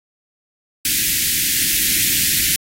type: band-stop noise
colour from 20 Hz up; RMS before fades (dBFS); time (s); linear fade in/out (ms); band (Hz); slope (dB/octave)
white; -17; 0.85-2.56; 2; 340 to 1700; 48
effects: AAC 48 kbps